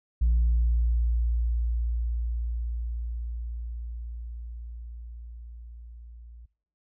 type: tone with level ramp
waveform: sine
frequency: 58.2 Hz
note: A#1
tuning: 2 cents flat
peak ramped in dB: -17 to -44 dBFS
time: 0.21-6.46 s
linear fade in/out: 10 ms
effects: noise-tail reverb RT60 0.5 s tail -21 dB re dry + tanh soft clip ceiling -17 dBFS